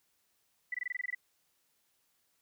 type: tone bursts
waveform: sine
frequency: 1983 Hz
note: B6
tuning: 7 cents sharp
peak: -32 dBFS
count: 10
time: 0.72-1.149 s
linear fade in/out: 5 ms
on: 24 ms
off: 21 ms
effects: white hiss -75 dBFS RMS until 2.41 s